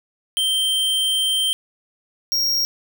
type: tone pair in turn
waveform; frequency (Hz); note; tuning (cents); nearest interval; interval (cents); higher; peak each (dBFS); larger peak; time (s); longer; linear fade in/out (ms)
square; 3136 / 5588; G7 / F8; 0 / 0; minor seventh; 1000; second; -18; neither; 0.37-1.53 / 2.32-2.65; first; 0
effects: none

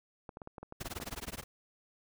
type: clicks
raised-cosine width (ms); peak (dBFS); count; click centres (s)
1; -30; 11; 0.292 / 0.371 / 0.418 / 0.474 / 0.582 / 0.63 / 0.724 / 0.858 / 0.968 / 1.001 / 1.075
type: noise with tremolo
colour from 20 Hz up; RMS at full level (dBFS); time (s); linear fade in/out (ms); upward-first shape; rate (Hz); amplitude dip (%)
pink; -39; 0.8-1.44; 10; sine; 19; 100
effects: none

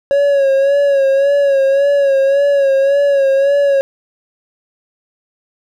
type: tone with vibrato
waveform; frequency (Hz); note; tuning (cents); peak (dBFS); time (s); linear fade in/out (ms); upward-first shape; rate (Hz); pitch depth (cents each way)
triangle; 554.4; C#5; 0; -7; 0.11-3.81; 0; sine; 1.8; 47
effects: none

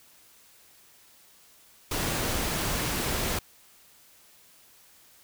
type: noise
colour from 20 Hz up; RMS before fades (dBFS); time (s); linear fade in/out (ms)
pink; -29; 1.91-3.39; 5
effects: white hiss -57 dBFS RMS until 5.23 s

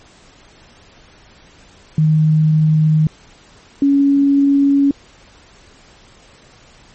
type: tone pair in turn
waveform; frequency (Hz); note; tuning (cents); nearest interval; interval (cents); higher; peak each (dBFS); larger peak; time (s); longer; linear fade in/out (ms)
sine; 155.56 / 279.7; D#3 / C#4; 0 / +16; minor seventh; 1016; second; -9; neither; 1.98-3.07 / 3.82-4.91; neither; 2
effects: pink hiss -46 dBFS RMS until 6.94 s + MP3 32 kbps

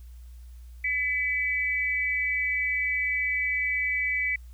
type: tone pair together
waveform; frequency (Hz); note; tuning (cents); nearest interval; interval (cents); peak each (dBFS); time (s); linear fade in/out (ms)
sine; 1997.8 / 2288; B6 / D7; +19 / -46; major second; 235; -27; 0.84-4.36; 5
effects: added 60 Hz sine -42 dBFS peak until 4.53 s + white hiss -64 dBFS RMS until 4.53 s

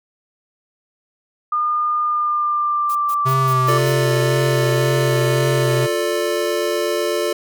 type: tone with pitch glide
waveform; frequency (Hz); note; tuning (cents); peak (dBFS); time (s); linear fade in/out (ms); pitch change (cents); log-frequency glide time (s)
sine; 1213 to 1167.6; D#6 to D6; -44 to -10; -16; 1.52-3.78; 5; -66; 2.01-3.26
type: noise bursts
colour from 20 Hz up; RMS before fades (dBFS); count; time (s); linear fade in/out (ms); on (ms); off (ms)
blue; -34; 6; 2.89-3.924; 10; 64; 130
type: tone with vibrato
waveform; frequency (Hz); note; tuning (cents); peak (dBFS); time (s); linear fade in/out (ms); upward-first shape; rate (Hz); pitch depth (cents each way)
square; 130.81; C3; 0; -18; 3.25-5.87; 20; sine; 1.9; 33
type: chord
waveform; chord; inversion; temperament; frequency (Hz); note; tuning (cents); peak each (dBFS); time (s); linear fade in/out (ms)
square; D minor; first; just; 352.4 / 440.5 / 587.3; F4 / A4 / D5; +16 / +2 / 0; -23; 3.68-7.33; 5
effects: none

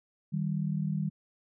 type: tone pair together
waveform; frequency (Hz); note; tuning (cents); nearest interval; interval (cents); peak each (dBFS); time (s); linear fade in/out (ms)
sine; 155.56 / 194.92; D#3 / G3; 0 / -10; major third; 390; -30 / -32; 0.32-1.1; 20
effects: none

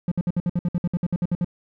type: tone bursts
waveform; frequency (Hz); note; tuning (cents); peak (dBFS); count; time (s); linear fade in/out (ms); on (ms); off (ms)
triangle; 174.61; F3; 0; -17; 15; 0.08-1.446; 2; 36; 59
effects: none

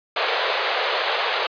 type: band-pass noise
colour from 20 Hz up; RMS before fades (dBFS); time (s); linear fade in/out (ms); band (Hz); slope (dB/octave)
pink; -23; 0.16-1.47; 5; 440 to 4300; 48
effects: resampled to 11025 Hz

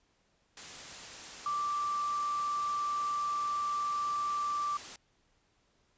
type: tone in noise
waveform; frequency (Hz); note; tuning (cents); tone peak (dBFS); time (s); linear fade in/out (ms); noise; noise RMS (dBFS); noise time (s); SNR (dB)
sine; 1172; D6; -4; -30; 1.46-4.77; 2; white; -45; 0.57-4.96; +12
effects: pink hiss -72 dBFS RMS until 5.97 s + resampled to 16000 Hz

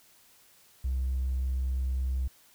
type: tone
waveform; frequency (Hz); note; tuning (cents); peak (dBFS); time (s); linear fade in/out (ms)
triangle; 64.7; C2; -19; -23; 0.84-2.28; 10
effects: tanh soft clip ceiling -24 dBFS + white hiss -60 dBFS RMS until 2.54 s

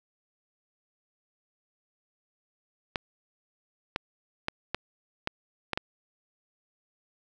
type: clicks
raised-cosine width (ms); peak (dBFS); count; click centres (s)
0.3; -12; 7; 2.958 / 3.961 / 4.484 / 4.746 / 5.274 / 5.733 / 5.775
effects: none

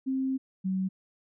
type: tone pair in turn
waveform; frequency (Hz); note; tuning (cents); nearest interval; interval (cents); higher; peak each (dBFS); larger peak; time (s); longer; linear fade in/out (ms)
sine; 264.5 / 188.77; C4 / F#3; +19 / +35; tritone; 584; first; -26; neither; 0.06-0.38 / 0.64-0.89; first; 20
effects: none

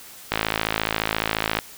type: click train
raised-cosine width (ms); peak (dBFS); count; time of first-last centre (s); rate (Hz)
0.3; -4; 70; 0.32-1.588; 54.4
effects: white hiss -43 dBFS RMS until 1.77 s

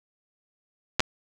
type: clicks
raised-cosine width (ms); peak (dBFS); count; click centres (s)
0.2; -3; 2; 0.996 / 1.004
effects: none

